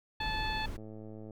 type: noise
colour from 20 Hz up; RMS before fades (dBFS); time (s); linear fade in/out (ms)
brown; -38; 0.2-0.77; 10
type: harmonic tone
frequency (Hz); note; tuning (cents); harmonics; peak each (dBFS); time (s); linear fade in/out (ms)
870; A5; -20; 1 / 2 / 3 / 4 / 5; -36 / -39 / -41 / -42 / -43; 0.2-0.66; 5
type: click train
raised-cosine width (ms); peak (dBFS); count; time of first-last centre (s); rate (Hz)
2; -34; 58; 0.78-1.308; 108
effects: none